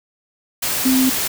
sine tone in noise, 260.2 Hz, C4, 9 cents flat, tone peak -13 dBFS, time 0.85-1.1 s, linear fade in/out 10 ms, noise white, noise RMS -21 dBFS, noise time 0.62-1.28 s, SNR +5 dB, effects none

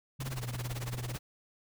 sine tone with pitch glide, 132.5 to 121.5 Hz, C3 to B2, +22 to -28 cents, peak -36 dBFS, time 0.19-1.16 s, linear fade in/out 10 ms, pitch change -150 cents, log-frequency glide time 0.31-0.42 s
pink noise with tremolo, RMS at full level -39 dBFS, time 0.2-1.19 s, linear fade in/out 5 ms, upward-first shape sine, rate 18 Hz, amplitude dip 90%
effects none

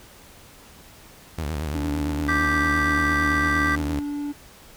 sawtooth tone with vibrato, 76 Hz, D#2, 40 cents flat, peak -22 dBFS, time 1.38-4 s, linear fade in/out 5 ms, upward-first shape triangle, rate 8.8 Hz, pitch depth 170 cents each way
triangle tone, 289.9 Hz, D4, 22 cents flat, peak -24 dBFS, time 1.74-4.33 s, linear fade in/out 20 ms
triangle chord, G major, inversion second, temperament just, 1176 / 1568 / 1960 Hz, D6 / G6 / B6, +2 / 0 / -14 cents, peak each -23 dBFS, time 2.28-3.76 s, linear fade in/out 10 ms
effects pink hiss -48 dBFS RMS until 4.76 s

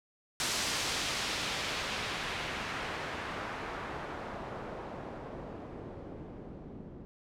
white noise with low-pass filter sweep, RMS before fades -38 dBFS, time 0.4-7.05 s, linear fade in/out 0 ms, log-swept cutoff 6800 to 260 Hz, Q 0.82, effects none

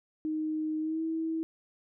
sine tone with pitch glide, 311.1 to 323.2 Hz, D#4 to E4, 0 to -34 cents, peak -29 dBFS, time 0.25-1.43 s, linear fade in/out 0 ms, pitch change +66 cents, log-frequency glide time 0.8-1.02 s, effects none

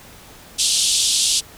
pink band-pass noise, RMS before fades -18 dBFS, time 0.58-1.41 s, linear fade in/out 20 ms, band 3100 to 10000 Hz, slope 48 dB/octave, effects pink hiss -43 dBFS RMS until 1.57 s

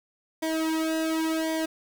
sawtooth tone with flanger, 320 Hz, D#4, 49 cents sharp, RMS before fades -27 dBFS, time 0.42-1.66 s, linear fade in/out 10 ms, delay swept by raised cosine 0.73 to 2.23 ms, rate 0.91 Hz, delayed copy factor -1, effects 8-bit

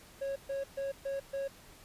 triangle tone bursts, 549 Hz, C#5, 17 cents flat, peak -31 dBFS, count 5, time 0.21-1.48 s, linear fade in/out 10 ms, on 150 ms, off 130 ms, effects pink hiss -56 dBFS RMS until 1.84 s + resampled to 32000 Hz

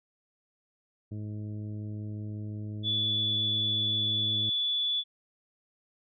harmonic tone, 105.6 Hz, G#2, 29 cents sharp, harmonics 1 / 2 / 3 / 4 / 5 / 6, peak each -35 / -42 / -45 / -54 / -60 / -59 dBFS, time 1.11-4.5 s, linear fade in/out 10 ms
sine tone, 3446 Hz, A7, 37 cents flat, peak -26 dBFS, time 2.83-5.04 s, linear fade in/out 50 ms
effects none

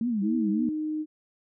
sine tone with vibrato, 220 Hz, A3, in tune, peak -24 dBFS, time 0.01-0.69 s, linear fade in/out 2 ms, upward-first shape triangle, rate 3.6 Hz, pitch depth 230 cents each way
sine tone with pitch glide, 320 to 308.2 Hz, D#4 to D#4, +49 to -16 cents, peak -27 dBFS, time 0.21-1.06 s, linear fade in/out 50 ms, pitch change -65 cents, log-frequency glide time 0.46-0.59 s
effects none

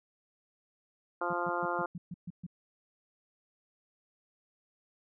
harmonic tone, 174.61 Hz, F3, in tune, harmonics 2 / 3 / 4 / 5 / 6 / 7 / 8, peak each -38 / -38 / -38 / -38 / -38 / -38 / -38 dBFS, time 1.21-1.86 s, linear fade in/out 5 ms
sine tone bursts, 174.61 Hz, F3, in tune, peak -37 dBFS, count 8, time 1.3-2.466 s, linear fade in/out 5 ms, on 32 ms, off 130 ms
effects none

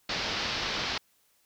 white low-pass noise, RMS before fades -32 dBFS, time 0.09-0.98 s, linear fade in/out 5 ms, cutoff 5200 Hz, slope 48 dB/octave, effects white hiss -68 dBFS RMS until 1.45 s

